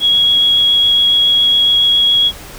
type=tone with vibrato; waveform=sine; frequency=3322 Hz; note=G#7; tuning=in tune; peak=-8 dBFS; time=0-2.32 s; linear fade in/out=50 ms; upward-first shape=triangle; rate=7.2 Hz; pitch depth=9 cents each way; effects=pink hiss -33 dBFS RMS until 2.58 s